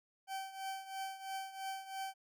40% pulse tone with tremolo, 772 Hz, G5, 27 cents flat, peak -37 dBFS, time 0.27-2.14 s, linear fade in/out 50 ms, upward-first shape triangle, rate 3 Hz, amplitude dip 80%, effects none

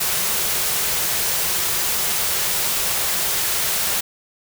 white band-stop noise, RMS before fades -21 dBFS, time 0-4.01 s, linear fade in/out 10 ms, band 220 to 320 Hz, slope 96 dB/octave, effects none

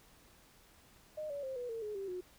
sine tone with pitch steps, 614 / 569.6 / 528.4 / 490.2 / 454.7 / 421.8 / 391.3 / 363 Hz, D#5 / C#5 / C5 / B4 / A#4 / G#4 / G4 / F#4, -23 / +47 / +17 / -13 / -43 / +27 / -3 / -33 cents, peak -38 dBFS, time 1.17-2.21 s, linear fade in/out 10 ms, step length 130 ms, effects pink hiss -63 dBFS RMS until 2.38 s

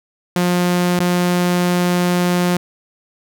sawtooth tone with dropouts, 177.5 Hz, F3, 28 cents sharp, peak -10 dBFS, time 0.36-2.57 s, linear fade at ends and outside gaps 2 ms, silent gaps 0.992-1.001 s, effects none

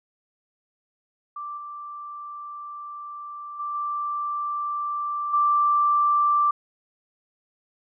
sine tone with level steps, 1174.7 Hz, D6, in tune, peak -31 / -34 / -27 / -25 / -17 dBFS, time 1.36-6.51 s, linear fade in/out 5 ms, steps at 1.57 / 3.59 / 3.74 / 5.33 s, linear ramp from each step 10 ms, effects none

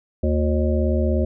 harmonic tone with a mistuned harmonic, 76.7 Hz, D#2, 24 cents flat, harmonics 1 / 3 / 5 / 7 / 8, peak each -19 / -24 / -26 / -27 / -28 dBFS, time 0.23-1.25 s, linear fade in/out 5 ms, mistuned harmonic 5, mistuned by -110 cents, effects none

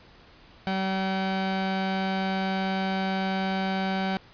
sawtooth tone pair together, 190.95 / 381.9 Hz, G3 / G4, -45 / -45 cents, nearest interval octave, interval 1200 cents, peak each -22 / -24 dBFS, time 0.67-4.17 s, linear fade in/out 0 ms, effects pink hiss -53 dBFS RMS until 4.33 s + resampled to 11025 Hz

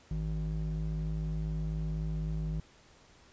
triangle ring-modulated tone, 105.7 Hz, G#2, 31 cents sharp, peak -26 dBFS, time 0.11-2.6 s, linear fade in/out 0 ms, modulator 52 Hz, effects pink hiss -60 dBFS RMS until 3.32 s + resampled to 16000 Hz

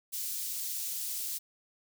white high-pass noise, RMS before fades -36 dBFS, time 0.12-1.39 s, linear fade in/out 20 ms, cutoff 4800 Hz, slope 12 dB/octave, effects none

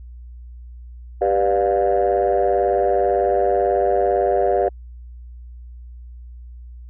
sine chord, G dominant seventh, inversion none, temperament just, 392 / 490 / 588 / 705.6 Hz, G4 / B4 / D5 / F5, 0 / -14 / +2 / +18 cents, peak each -19 / -20 / -20 / -19 dBFS, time 1.21-4.69 s, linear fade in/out 10 ms, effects tanh soft clip ceiling -9 dBFS + added 60 Hz sine -35 dBFS peak until 6.89 s

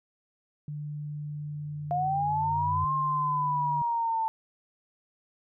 sine tone, 148.3 Hz, D3, 17 cents sharp, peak -33 dBFS, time 0.68-3.82 s, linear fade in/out 2 ms
sine tone with exponential growth, 92.4 Hz, F#2, 2 cents flat, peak -29 dBFS, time 1.01-2.85 s, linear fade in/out 5 ms, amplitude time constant 400 ms
sine linear two-way sweep, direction up then down, 698.5 to 1067 to 887 Hz, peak -25 dBFS, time 1.91-4.28 s, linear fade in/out 0 ms, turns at 2.93 s
effects none

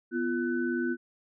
sine tone cluster, 247.9 / 344.8 / 1503 Hz, B3 / F4 / F#6, +7 / -22 / +27 cents, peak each -30 / -30 / -35 dBFS, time 0.11-0.97 s, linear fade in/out 50 ms, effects none

